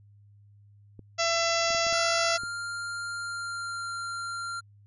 clicks, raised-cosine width 3 ms, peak -32 dBFS, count 6, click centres 0.993 / 1.705 / 1.748 / 1.867 / 1.926 / 2.435 s
harmonic tone, 671 Hz, E5, 31 cents sharp, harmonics 1 / 2 / 3 / 4 / 5 / 6 / 7 / 8 / 9 / 10, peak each -28 / -31 / -33 / -34 / -37 / -38 / -34 / -34 / -37 / -37 dBFS, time 1.18-2.38 s, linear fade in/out 20 ms
square tone with pitch glide, 1396.9 to 1383.3 Hz, F6 to F6, 0 to -17 cents, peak -33 dBFS, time 1.92-4.61 s, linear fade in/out 20 ms, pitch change -17 cents, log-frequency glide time 3.14-3.9 s
effects added 102 Hz sine -53 dBFS peak until 4.86 s + resampled to 24000 Hz

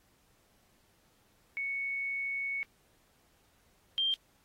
sine tone pair in turn, 2217 / 3174 Hz, C#7 / G7, 0 / +21 cents, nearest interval tritone, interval 621 cents, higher second, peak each -32 / -27 dBFS, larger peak second, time 1.57-2.63 / 3.98-4.14 s, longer first, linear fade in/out 0 ms, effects pink hiss -69 dBFS RMS until 4.44 s + AAC 48 kbps

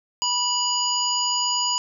harmonic tone, 979 Hz, B5, 15 cents flat, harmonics 1 / 3 / 5 / 7, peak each -26 / -26 / -26 / -26 dBFS, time 0.22-1.78 s, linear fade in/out 0 ms, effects none

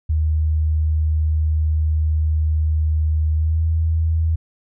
sine tone with pitch glide, 77.78 to 80.71 Hz, D#2 to E2, 0 to -36 cents, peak -15 dBFS, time 0.09-4.36 s, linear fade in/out 10 ms, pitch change +64 cents, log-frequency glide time 3.35-3.63 s, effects none

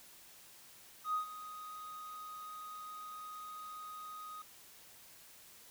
triangle tone with ADSR envelope, 1249 Hz, D#6, 6 cents sharp, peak -27 dBFS, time 1.04-4.42 s, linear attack 100 ms, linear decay 110 ms, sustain -16 dB, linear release 5 ms, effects tanh soft clip ceiling -29 dBFS + white hiss -58 dBFS RMS until 5.7 s

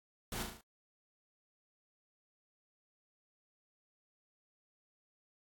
pink noise with echo, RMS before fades -41 dBFS, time 0.32-0.43 s, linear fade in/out 2 ms, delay 36 ms, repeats 5, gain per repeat -4 dB, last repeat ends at 0.61 s, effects AAC 64 kbps

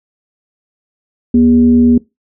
sine tone with frequency modulation, 241.4 Hz, B3, 39 cents flat, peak -5 dBFS, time 1.34-1.98 s, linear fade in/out 5 ms, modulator 164 Hz, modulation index 0.37, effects noise-tail reverb RT60 0.2 s tail -21 dB re dry

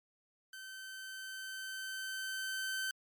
sawtooth tone with level ramp, 1540 Hz, G6, 31 cents flat, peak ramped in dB -43 to -31 dBFS, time 0.53-2.91 s, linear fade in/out 2 ms, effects MP3 96 kbps

